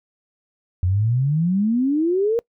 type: exponential sweep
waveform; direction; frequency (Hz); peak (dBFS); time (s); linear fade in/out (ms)
sine; up; 86.8 to 478.4; -16; 0.83-2.39; 0
effects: noise-tail reverb RT60 0.1 s tail -25 dB re dry